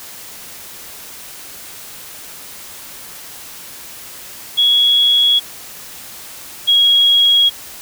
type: tone pair in turn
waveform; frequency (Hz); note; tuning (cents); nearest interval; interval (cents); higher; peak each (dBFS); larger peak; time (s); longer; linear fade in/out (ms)
sine; 3344 / 3306; G#7 / G#7; +11 / -9; unison; 20; first; -9 / -8; second; 4.57-5.4 / 6.67-7.5; neither; 20
effects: white hiss -34 dBFS RMS until 7.81 s